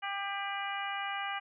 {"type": "harmonic tone with a mistuned harmonic", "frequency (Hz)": 397.8, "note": "G4", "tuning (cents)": 25, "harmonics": [2, 3, 4, 5, 6, 7], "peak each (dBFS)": [-38, -40, -41, -42, -43, -43], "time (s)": [0.02, 1.4], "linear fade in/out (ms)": 20, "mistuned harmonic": 7, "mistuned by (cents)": 74, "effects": []}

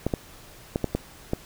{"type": "clicks", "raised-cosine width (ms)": 2, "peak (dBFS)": -10, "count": 6, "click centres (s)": [0.066, 0.138, 0.759, 0.843, 0.95, 1.334], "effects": ["pink hiss -48 dBFS RMS until 1.45 s"]}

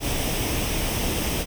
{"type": "noise with comb filter", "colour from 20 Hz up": "pink", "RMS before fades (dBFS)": -25, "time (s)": [0, 1.46], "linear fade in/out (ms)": 50, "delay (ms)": 0.35, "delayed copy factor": 0.5, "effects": []}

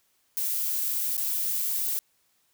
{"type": "noise with dropouts", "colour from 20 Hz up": "violet", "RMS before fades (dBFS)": -28, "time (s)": [0.37, 1.99], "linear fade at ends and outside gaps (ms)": 0, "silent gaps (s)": [1.168, 1.178], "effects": ["white hiss -69 dBFS RMS until 2.53 s"]}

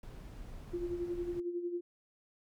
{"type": "noise", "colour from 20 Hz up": "brown", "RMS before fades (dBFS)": -47, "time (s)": [0.03, 1.4], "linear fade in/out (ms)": 2}
{"type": "tone with tremolo", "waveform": "sine", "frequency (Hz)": 349.2, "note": "F4", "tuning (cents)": 0, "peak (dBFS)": -32, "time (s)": [0.73, 1.81], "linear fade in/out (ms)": 10, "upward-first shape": "sine", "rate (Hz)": 11, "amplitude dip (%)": 60}
{"effects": []}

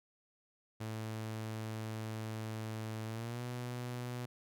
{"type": "tone with pitch glide", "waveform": "sawtooth", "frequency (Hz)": [110, 122.76], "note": ["A2", "B2"], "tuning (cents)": [0, -10], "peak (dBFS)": -35, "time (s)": [0.8, 4.26], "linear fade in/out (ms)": 10, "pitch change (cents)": 190, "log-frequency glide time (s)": [3.06, 3.43], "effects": []}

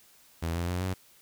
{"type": "tone with pitch steps", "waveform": "sawtooth", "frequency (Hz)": [83, 86.28, 89.68, 93.22], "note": ["E2", "F2", "F2", "F#2"], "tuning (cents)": [12, -20, 46, 13], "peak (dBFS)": -25, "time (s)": [0.42, 0.94], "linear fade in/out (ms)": 10, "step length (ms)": 130, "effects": ["white hiss -59 dBFS RMS until 1.21 s"]}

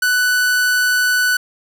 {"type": "tone", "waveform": "45% pulse", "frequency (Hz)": 1489, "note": "F#6", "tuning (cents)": 11, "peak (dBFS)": -13, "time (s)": [0.02, 1.37], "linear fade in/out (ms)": 5, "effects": []}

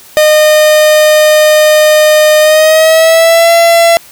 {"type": "tone with pitch glide", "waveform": "45% pulse", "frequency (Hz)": [612, 675.1], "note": ["D#5", "E5"], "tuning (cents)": [-29, 41], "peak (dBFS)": -3, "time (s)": [0.17, 3.97], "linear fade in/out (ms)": 0, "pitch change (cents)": 170, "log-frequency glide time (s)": [2.4, 3.51], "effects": ["white hiss -36 dBFS RMS until 4.11 s"]}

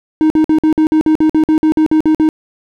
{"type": "tone bursts", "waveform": "triangle", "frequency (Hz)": 312.2, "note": "D#4", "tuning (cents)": 6, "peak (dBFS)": -5, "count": 15, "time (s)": [0.21, 2.289], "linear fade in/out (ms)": 0, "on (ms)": 91, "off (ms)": 51, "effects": []}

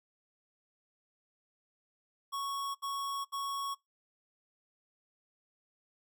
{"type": "tone bursts", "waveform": "square", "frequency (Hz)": 1108.7, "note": "C#6", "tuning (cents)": 0, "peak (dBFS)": -35, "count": 3, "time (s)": [2.32, 3.75], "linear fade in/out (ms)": 20, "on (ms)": 430, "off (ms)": 70, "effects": ["noise-tail reverb RT60 0.2 s tail -25 dB re dry"]}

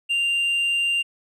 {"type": "tone with tanh clipping", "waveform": "sine", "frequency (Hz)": 2786, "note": "F7", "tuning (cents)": -5, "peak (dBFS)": -20, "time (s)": [0.09, 1.03], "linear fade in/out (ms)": 20, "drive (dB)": 3, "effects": []}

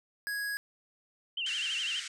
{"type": "tone", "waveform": "square", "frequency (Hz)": 1661.2, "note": "G#6", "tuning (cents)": 0, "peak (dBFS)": -33, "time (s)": [0.27, 0.57], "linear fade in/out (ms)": 0}
{"type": "tone with vibrato", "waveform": "sine", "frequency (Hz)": 2930, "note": "F#7", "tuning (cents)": -18, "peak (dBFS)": -31, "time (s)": [1.37, 2], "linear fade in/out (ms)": 5, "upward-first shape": "sine", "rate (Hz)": 12, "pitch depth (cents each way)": 140}
{"type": "band-pass noise", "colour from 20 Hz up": "pink", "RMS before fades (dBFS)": -41, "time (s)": [1.46, 2.08], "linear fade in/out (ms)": 5, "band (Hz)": [1500, 8500], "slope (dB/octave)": 48}
{"effects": []}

